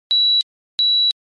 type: tone pair in turn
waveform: sine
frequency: 3921 / 3921 Hz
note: B7 / B7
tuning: -13 / -13 cents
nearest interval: unison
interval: 0 cents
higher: neither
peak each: -9 / -10 dBFS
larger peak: first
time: 0.11-0.41 / 0.79-1.11 s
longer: second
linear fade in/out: 0 ms
effects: tanh soft clip ceiling -11 dBFS + MP3 48 kbps